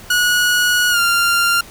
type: tone with pitch glide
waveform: sawtooth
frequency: 1458 to 1391.4 Hz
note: F#6 to F6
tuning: -26 to -7 cents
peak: -9 dBFS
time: 0.1-1.61 s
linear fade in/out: 5 ms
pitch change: -81 cents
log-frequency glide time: 0.9-0.99 s
effects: pink hiss -39 dBFS RMS until 1.7 s